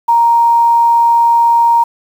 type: tone with quantisation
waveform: sine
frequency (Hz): 934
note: A#5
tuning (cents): +3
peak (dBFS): -6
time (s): 0.08-1.84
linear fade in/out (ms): 10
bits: 6
effects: none